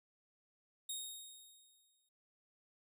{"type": "tone with exponential decay", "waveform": "15% pulse", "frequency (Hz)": 3729, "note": "A#7", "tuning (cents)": 0, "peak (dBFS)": -32, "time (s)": [0.89, 2.09], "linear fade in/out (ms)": 5, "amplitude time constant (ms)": 260, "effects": []}